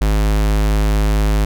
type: tone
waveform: square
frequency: 52.2 Hz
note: G#1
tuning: 10 cents sharp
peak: -13 dBFS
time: 0.01-1.45 s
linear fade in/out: 5 ms
effects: none